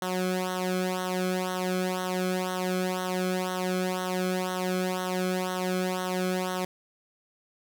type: tone with flanger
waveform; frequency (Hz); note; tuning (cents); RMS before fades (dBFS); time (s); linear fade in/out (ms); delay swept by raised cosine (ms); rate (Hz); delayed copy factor
sawtooth; 183.8; F#3; -11; -29; 0.02-6.65; 2; 0.41 to 1.08; 2; -0.85
effects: none